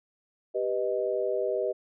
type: chord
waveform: sine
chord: G augmented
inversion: none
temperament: equal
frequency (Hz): 392 / 493.9 / 622.3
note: G4 / B4 / D#5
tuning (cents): 0 / 0 / 0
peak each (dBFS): -30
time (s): 0.54-1.73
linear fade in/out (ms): 20
effects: none